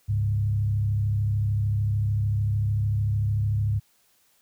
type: tone with frequency modulation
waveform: sine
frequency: 103.5 Hz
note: G#2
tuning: 5 cents flat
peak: -21 dBFS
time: 0.08-3.8 s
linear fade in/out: 20 ms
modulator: 33.4 Hz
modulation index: 0.58
effects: white hiss -64 dBFS RMS until 4.41 s